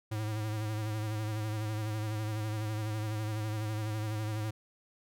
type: tone with vibrato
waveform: square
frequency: 107.7 Hz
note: A2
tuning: 37 cents flat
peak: -33 dBFS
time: 0.11-4.51 s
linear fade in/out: 10 ms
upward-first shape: sine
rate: 12 Hz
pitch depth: 42 cents each way
effects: none